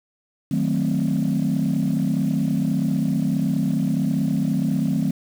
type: chord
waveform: sine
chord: D# diminished seventh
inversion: none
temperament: equal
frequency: 155.56 / 185 / 220 / 261.6 Hz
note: D#3 / F#3 / A3 / C4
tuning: 0 / 0 / 0 / 0 cents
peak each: -23 dBFS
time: 0.51-5.11 s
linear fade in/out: 5 ms
effects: tanh soft clip ceiling -13 dBFS + 7-bit